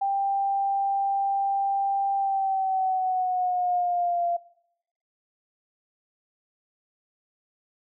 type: tone with pitch glide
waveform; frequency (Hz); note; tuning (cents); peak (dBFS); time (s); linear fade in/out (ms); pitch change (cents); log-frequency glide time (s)
sine; 790 to 691.7; G5 to F5; +13 to -17; -22; 0.01-4.37; 10; -230; 2.15-4.26
effects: noise-tail reverb RT60 0.8 s tail -21 dB re dry